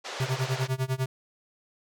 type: band-pass noise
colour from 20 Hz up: pink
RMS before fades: -37 dBFS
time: 0.04-0.68 s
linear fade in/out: 20 ms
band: 430 to 6400 Hz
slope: 24 dB/octave
type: tone with tremolo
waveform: square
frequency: 130.81 Hz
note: C3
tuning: in tune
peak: -24 dBFS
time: 0.2-1.06 s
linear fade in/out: 2 ms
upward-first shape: sine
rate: 10 Hz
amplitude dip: 95%
effects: none